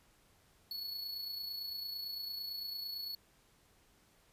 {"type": "tone with amplitude modulation", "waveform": "square", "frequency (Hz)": 4400, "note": "C#8", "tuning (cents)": -14, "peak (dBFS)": -38, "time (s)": [0.71, 3.15], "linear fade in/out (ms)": 2, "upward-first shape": "sine", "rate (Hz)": 28.9, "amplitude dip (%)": 45, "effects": ["pink hiss -68 dBFS RMS until 4.32 s", "resampled to 32000 Hz"]}